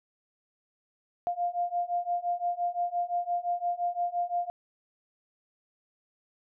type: beating tone pair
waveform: sine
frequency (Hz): 698.5 / 704.3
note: F5 / F5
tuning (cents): 0 / +14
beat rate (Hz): 5.8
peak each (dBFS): -31 / -30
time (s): 1.27-4.5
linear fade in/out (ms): 0
effects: none